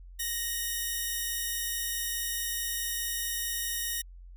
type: tone pair together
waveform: 5% pulse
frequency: 1864.7 / 2960 Hz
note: A#6 / F#7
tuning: 0 / 0 cents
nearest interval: minor sixth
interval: 800 cents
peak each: -21 / -29 dBFS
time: 0.19-4.02 s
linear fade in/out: 10 ms
effects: added 44 Hz sine -45 dBFS peak until 4.36 s